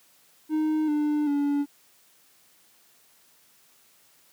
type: tone with pitch steps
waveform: triangle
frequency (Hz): 310 / 298.1 / 286.6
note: D#4 / D4 / D4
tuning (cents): -6 / +26 / -42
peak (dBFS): -20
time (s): 0.49-1.66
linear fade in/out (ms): 50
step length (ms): 390
effects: white hiss -60 dBFS RMS until 4.32 s + high-pass 100 Hz 12 dB/octave